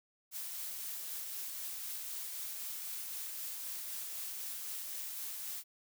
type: noise with tremolo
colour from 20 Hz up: blue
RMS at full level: -41 dBFS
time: 0.31-5.64 s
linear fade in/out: 50 ms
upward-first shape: triangle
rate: 3.9 Hz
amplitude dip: 25%
effects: none